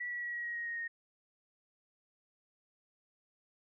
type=tone with pitch steps; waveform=sine; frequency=1948 / 1934.5 / 1921.2 / 1907.9 / 1894.7 / 1881.6 / 1868.6 / 1855.7 Hz; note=B6 / B6 / B6 / A#6 / A#6 / A#6 / A#6 / A#6; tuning=-24 / -36 / -48 / +40 / +28 / +16 / +4 / -8 cents; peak=-36 dBFS; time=0-0.88 s; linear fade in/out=10 ms; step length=110 ms; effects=none